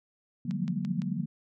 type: chord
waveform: sine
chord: Bb dominant seventh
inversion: first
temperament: equal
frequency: 146.83 / 174.61 / 207.7 / 233.1 Hz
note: D3 / F3 / Ab3 / Bb3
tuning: 0 / 0 / 0 / 0 cents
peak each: -36 / -37 / -39 / -36 dBFS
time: 0.45-1.26 s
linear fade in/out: 5 ms
type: tone with tremolo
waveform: sine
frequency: 185 Hz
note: F#3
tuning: in tune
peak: -27 dBFS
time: 0.47-1.21 s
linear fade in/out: 10 ms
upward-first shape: sine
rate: 14 Hz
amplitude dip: 95%
type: click train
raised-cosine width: 0.2 ms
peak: -28 dBFS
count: 4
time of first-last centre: 0.51-1.019 s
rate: 5.89 Hz
effects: none